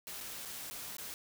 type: noise with dropouts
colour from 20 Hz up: white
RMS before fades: -44 dBFS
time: 0.07-1.14 s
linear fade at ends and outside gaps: 0 ms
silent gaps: 0.205-0.209 / 0.451-0.456 / 0.7-0.71 / 0.968-0.983 s
effects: none